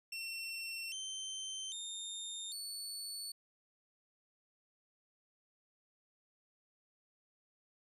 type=tone with pitch steps; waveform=25% pulse; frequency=2709 / 3105 / 3649 / 4447 Hz; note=E7 / G7 / A#7 / C#8; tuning=+47 / -17 / -38 / +5 cents; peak=-37 dBFS; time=0.12-3.32 s; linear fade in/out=5 ms; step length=800 ms; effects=resampled to 32000 Hz + 13-bit